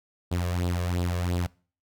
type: tone with flanger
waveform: sawtooth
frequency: 88.3 Hz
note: F2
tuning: 20 cents sharp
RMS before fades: -27 dBFS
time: 0.31-1.47 s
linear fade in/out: 10 ms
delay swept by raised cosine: 0.23 to 1.83 ms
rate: 2.9 Hz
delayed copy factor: +0.65
effects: noise-tail reverb RT60 0.4 s tail -23 dB re dry